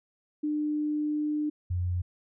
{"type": "tone pair in turn", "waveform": "sine", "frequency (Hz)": [300.1, 89.22], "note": ["D4", "F2"], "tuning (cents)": [38, 38], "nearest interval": "octave + major sixth", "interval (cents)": 2100, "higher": "first", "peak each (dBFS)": -26, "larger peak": "neither", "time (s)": [[0.43, 1.5], [1.7, 2.02]], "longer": "first", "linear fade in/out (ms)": 10, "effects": []}